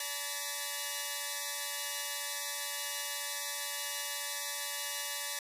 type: tone cluster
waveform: 5% pulse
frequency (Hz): 574 / 865 / 957 / 1831 / 2012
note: D5 / A5 / A#5 / A#6 / B6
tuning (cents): -40 / -30 / +45 / -32 / +32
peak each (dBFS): -31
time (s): 0-5.39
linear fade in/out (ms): 2
effects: resampled to 32000 Hz